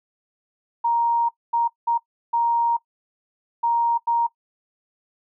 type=tone bursts at uneven times; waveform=sine; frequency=936 Hz; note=A#5; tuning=7 cents sharp; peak=-17 dBFS; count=6; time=0.84-1.29 / 1.53-1.68 / 1.87-1.98 / 2.33-2.77 / 3.63-3.98 / 4.07-4.27 s; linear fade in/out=10 ms; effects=noise-tail reverb RT60 0.1 s tail -20 dB re dry